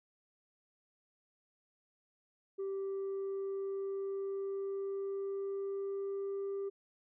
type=tone with pitch glide; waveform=sine; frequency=390 to 395.2 Hz; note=G4 to G4; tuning=-9 to +14 cents; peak=-33 dBFS; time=2.58-6.7 s; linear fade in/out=20 ms; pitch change=+23 cents; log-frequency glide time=2.8-6.52 s; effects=tanh soft clip ceiling -34 dBFS